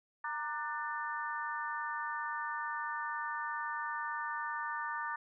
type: harmonic tone with a mistuned harmonic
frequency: 297.4 Hz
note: D4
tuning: 22 cents sharp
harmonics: 3 / 4 / 5 / 6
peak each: -40 / -40 / -43 / -41 dBFS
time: 0.24-5.16 s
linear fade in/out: 5 ms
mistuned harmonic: 3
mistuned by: +67 cents
effects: none